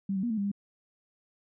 sine tone with pitch steps, 196 / 189.9 / 238.9 / 220.2 / 199.9 / 201.2 Hz, G3 / F#3 / A#3 / A3 / G3 / G3, 0 / +45 / +43 / +2 / +34 / +45 cents, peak -27 dBFS, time 0.09-0.516 s, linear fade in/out 5 ms, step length 71 ms, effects none

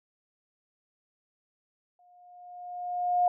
sine tone with exponential growth, 714 Hz, F5, 38 cents sharp, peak -19 dBFS, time 1.99-3.28 s, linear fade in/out 2 ms, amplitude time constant 280 ms, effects none

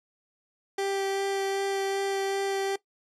30% pulse tone with vibrato, 392 Hz, G4, in tune, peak -24 dBFS, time 0.78-2.76 s, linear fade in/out 5 ms, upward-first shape sine, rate 2.6 Hz, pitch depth 9 cents each way, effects noise-tail reverb RT60 0.1 s tail -18 dB re dry + low-pass 10000 Hz 12 dB/octave

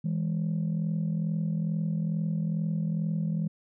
sine tone pair together, 162.7 / 205 Hz, E3 / G#3, -22 / -22 cents, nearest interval major third, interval 400 cents, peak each -26 / -30 dBFS, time 0.04-3.48 s, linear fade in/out 10 ms, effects tanh soft clip ceiling -22 dBFS

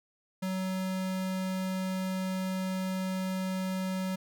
square tone, 187.6 Hz, F#3, 24 cents sharp, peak -31 dBFS, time 0.42-4.16 s, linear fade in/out 10 ms, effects none

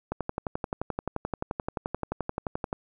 click train, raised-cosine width 1 ms, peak -15 dBFS, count 31, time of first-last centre 0.12-2.729 s, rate 11.5 Hz, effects none

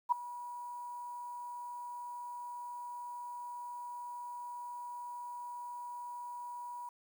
sine tone with ADSR envelope, 969 Hz, B5, 33 cents flat, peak -22 dBFS, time 0.09-6.89 s, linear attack 30 ms, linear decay 6 ms, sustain -19 dB, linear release 3 ms, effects 10-bit

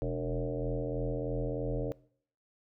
sine tone with frequency modulation, 293 Hz, D4, 4 cents flat, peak -30 dBFS, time 0.02-1.92 s, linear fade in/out 0 ms, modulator 83.3 Hz, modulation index 3.5, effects noise-tail reverb RT60 0.6 s tail -22 dB re dry

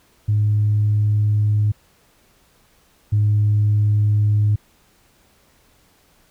sine tone pair in turn, 105.1 / 104.7 Hz, G#2 / G#2, +21 / +15 cents, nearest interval unison, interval 6 cents, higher first, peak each -13 / -12 dBFS, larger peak second, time 0.28-1.72 / 3.12-4.56 s, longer neither, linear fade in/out 10 ms, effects tanh soft clip ceiling -10 dBFS + pink hiss -57 dBFS RMS until 6.3 s

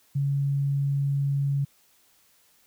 sine tone, 140 Hz, C#3, 18 cents sharp, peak -22 dBFS, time 0.15-1.65 s, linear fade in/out 10 ms, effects white hiss -62 dBFS RMS until 2.66 s

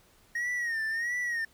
triangle tone with vibrato, 1864.7 Hz, A#6, in tune, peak -27 dBFS, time 0.35-1.45 s, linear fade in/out 5 ms, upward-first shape sine, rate 1.5 Hz, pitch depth 93 cents each way, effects pink hiss -62 dBFS RMS until 1.53 s

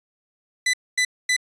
sawtooth tone bursts, 1998 Hz, B6, 20 cents sharp, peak -14 dBFS, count 3, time 0.66-1.365 s, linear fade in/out 5 ms, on 75 ms, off 240 ms, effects resampled to 22050 Hz

